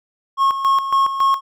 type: tone with tremolo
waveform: triangle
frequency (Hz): 1088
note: C#6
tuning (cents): -33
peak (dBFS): -10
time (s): 0.37-1.41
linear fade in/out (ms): 50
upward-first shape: square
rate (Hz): 3.6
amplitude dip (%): 65
effects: none